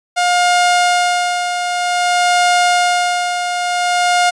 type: tone with tremolo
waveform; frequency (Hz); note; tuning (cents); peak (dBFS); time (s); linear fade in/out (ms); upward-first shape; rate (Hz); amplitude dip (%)
sawtooth; 711; F5; +31; -6; 0.16-4.31; 20; sine; 0.53; 55
effects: resampled to 22050 Hz